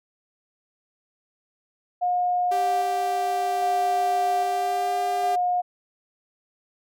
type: tone with tremolo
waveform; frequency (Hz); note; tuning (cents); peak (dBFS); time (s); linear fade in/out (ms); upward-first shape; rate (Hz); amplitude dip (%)
sine; 717; F5; +45; -20; 2.01-5.62; 20; square; 0.62; 25
type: tone with pitch glide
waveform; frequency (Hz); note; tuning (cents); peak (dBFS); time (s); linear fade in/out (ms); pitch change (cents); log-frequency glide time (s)
sawtooth; 392 to 399.1; G4 to G4; 0 to +31; -26; 2.51-5.36; 10; +31; 4.42-4.99
effects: none